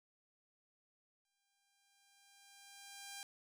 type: tone with exponential growth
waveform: 5% pulse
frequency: 798 Hz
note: G5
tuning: 31 cents sharp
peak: -34 dBFS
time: 1.25-3.23 s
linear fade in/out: 1 ms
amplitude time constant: 430 ms
effects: none